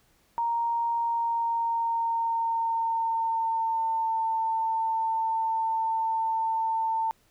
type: tone with pitch glide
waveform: sine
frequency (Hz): 932.3 to 896.4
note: A#5 to A5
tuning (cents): 0 to +32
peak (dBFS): -24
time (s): 0.38-7.11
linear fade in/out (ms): 0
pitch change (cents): -68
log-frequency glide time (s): 0.95-4.21
effects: pink hiss -65 dBFS RMS until 7.3 s